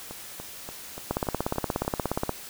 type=two click trains; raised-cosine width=1 ms; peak=-23 / -11 dBFS; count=7 / 21; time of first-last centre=0.11-1.849 / 1.11-2.293 s; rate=3.45 / 16.9 Hz; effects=white hiss -42 dBFS RMS until 2.49 s